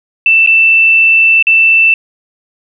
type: tone with dropouts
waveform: sine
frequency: 2663 Hz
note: E7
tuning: 17 cents sharp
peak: -4 dBFS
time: 0.26-1.94 s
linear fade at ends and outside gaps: 2 ms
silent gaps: 0.463-0.473 / 1.426-1.469 s
effects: none